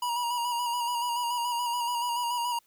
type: tone with vibrato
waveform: square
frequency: 959 Hz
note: A#5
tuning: 49 cents sharp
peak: -28 dBFS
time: 0.02-2.59 s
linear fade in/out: 5 ms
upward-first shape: square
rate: 7 Hz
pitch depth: 31 cents each way
effects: white hiss -67 dBFS RMS until 2.66 s